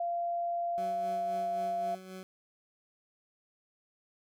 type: tone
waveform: sine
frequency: 690 Hz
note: F5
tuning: 21 cents flat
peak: -30 dBFS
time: 0-1.95 s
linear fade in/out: 5 ms
type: tone with tremolo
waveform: 20% pulse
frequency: 187.2 Hz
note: F#3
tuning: 20 cents sharp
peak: -37 dBFS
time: 0.78-2.23 s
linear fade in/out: 0 ms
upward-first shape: sine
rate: 3.8 Hz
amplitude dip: 50%
effects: none